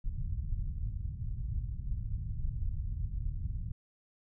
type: low-pass noise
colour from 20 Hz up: pink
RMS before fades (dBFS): -35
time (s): 0.04-3.72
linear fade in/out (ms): 10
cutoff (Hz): 120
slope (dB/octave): 24
effects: none